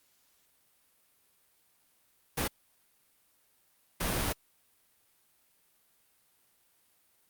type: noise bursts at uneven times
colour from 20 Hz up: pink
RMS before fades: -31 dBFS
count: 2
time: 2.37-2.48 / 4-4.33 s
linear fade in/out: 10 ms
effects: white hiss -69 dBFS RMS until 7.29 s + Opus 48 kbps